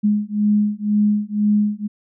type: beating tone pair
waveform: sine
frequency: 207.7 / 209.7 Hz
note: G#3 / G#3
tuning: 0 / +17 cents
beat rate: 2 Hz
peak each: -18 dBFS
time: 0.03-1.88 s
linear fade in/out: 20 ms
effects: none